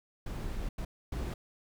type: noise bursts at uneven times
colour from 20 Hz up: brown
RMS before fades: -36 dBFS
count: 3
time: 0.26-0.69 / 0.78-0.85 / 1.12-1.34 s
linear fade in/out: 5 ms
effects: none